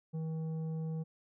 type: tone with tanh clipping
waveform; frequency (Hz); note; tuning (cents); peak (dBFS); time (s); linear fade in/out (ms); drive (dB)
triangle; 160; D#3; +49; -36; 0.13-1.04; 20; 12
effects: none